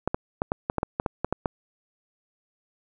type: clicks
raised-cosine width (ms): 1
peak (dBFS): -10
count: 12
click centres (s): 0.076 / 0.145 / 0.419 / 0.519 / 0.699 / 0.783 / 0.831 / 0.999 / 1.062 / 1.246 / 1.326 / 1.458
effects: none